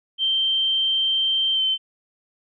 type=tone with pitch glide; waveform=sine; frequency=3135 to 3086 Hz; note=G7 to G7; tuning=-1 to -28 cents; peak=-18 dBFS; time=0.18-1.78 s; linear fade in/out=50 ms; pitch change=-27 cents; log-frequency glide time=1.54-1.61 s; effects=none